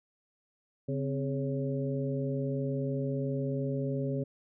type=harmonic tone with a mistuned harmonic; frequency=138.59 Hz; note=C#3; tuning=in tune; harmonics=1 / 2 / 3 / 4; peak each=-32 / -35 / -37 / -38 dBFS; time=0.88-4.24 s; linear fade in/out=10 ms; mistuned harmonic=2; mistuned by=-100 cents; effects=none